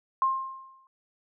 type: tone with exponential decay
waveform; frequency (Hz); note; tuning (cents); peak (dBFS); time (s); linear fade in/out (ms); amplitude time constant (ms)
sine; 1061; C6; +24; -19; 0.22-0.87; 1; 140
effects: none